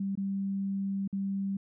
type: tone with dropouts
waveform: sine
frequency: 196 Hz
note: G3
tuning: in tune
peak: -29 dBFS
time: 0-1.57 s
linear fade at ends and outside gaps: 5 ms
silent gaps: 0.154-0.174 / 1.077-1.127 s
effects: none